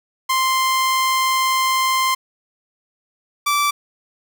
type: tone pair in turn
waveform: sawtooth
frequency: 1046.5 / 1163.2 Hz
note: C6 / D6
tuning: 0 / -17 cents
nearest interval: major second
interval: 183 cents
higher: second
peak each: -12 dBFS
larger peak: neither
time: 0.29-2.15 / 3.46-3.71 s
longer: first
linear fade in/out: 10 ms
effects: none